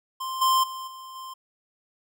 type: tone with level steps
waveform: square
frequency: 1046.5 Hz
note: C6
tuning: in tune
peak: -30 / -19 / -34 / -40 / -37 dBFS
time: 0.2-1.34 s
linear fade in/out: 10 ms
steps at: 0.41 / 0.63 / 0.87 / 1.15 s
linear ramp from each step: 10 ms
effects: none